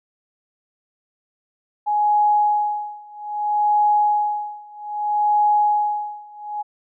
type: tone with tremolo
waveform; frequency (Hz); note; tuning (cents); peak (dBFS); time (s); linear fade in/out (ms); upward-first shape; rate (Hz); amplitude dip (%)
sine; 836; G#5; +11; -13; 1.86-6.63; 20; sine; 0.62; 95
effects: none